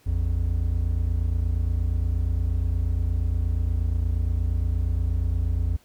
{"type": "tone pair together", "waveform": "triangle", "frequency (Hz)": [57.13, 85.6], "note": ["A#1", "F2"], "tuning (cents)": [-34, -34], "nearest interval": "perfect fifth", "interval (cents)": 700, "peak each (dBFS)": -22, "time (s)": [0.06, 5.77], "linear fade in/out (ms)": 10, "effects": ["pink hiss -59 dBFS RMS until 5.84 s"]}